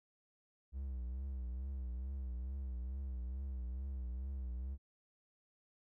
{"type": "tone with vibrato", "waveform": "triangle", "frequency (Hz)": 64.3, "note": "C2", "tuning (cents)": -30, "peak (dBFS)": -37, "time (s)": [0.72, 4.78], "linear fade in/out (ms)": 50, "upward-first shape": "triangle", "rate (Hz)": 2.3, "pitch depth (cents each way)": 120, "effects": []}